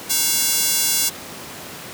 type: tone with high-pass filter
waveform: square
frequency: 310 Hz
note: D#4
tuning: 6 cents flat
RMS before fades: -19 dBFS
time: 0.09-1.1 s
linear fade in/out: 20 ms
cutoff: 5800 Hz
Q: 0.71
effects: pink hiss -34 dBFS RMS until 1.93 s + high-pass 150 Hz 12 dB/octave